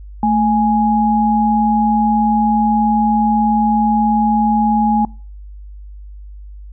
sine tone pair together, 220.4 / 832.1 Hz, A3 / G#5, +3 / +3 cents, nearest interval octave + major seventh, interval 2300 cents, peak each -14 dBFS, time 0.23-5.05 s, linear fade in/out 2 ms, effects noise-tail reverb RT60 0.4 s tail -25 dB re dry + added 50 Hz sine -31 dBFS peak until 6.72 s

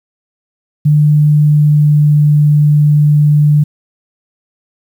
sine tone with pitch glide, 149.5 to 148.55 Hz, D3 to D3, +31 to +20 cents, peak -5 dBFS, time 0.85-3.64 s, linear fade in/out 10 ms, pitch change -11 cents, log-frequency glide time 1.3-2.22 s, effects 7-bit

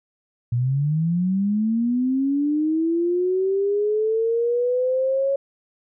sine linear sweep, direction up, 116.54 to 554.4 Hz, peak -18 dBFS, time 0.52-5.36 s, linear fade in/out 5 ms, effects none

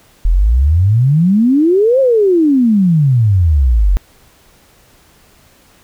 sine exponential two-way sweep, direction up then down, 38.93 to 548 to 43.31 Hz, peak -7 dBFS, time 0.25-3.97 s, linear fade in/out 0 ms, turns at 2 s, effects pink hiss -48 dBFS RMS until 5.83 s

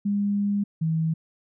sine tone pair in turn, 202.8 / 160.96 Hz, G#3 / E3, -41 / -41 cents, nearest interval major third, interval 400 cents, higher first, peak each -21 dBFS, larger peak neither, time 0.05-0.64 / 0.81-1.14 s, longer first, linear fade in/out 10 ms, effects none

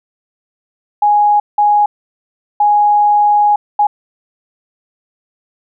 sine tone bursts at uneven times, 830 Hz, G#5, 1 cent flat, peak -7 dBFS, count 4, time 1.02-1.4 / 1.58-1.86 / 2.6-3.56 / 3.79-3.87 s, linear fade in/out 5 ms, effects none

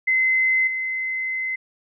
sine tone with level steps, 2054 Hz, C7, 33 cents flat, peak -16 / -23 dBFS, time 0.07-1.56 s, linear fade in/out 10 ms, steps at 0.67 s, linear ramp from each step 5 ms, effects none

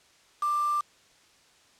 sine tone with quantisation, 1184 Hz, D6, 14 cents sharp, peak -24 dBFS, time 0.42-0.81 s, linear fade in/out 5 ms, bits 6, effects white hiss -60 dBFS RMS until 1.79 s + low-pass 7000 Hz 12 dB/octave

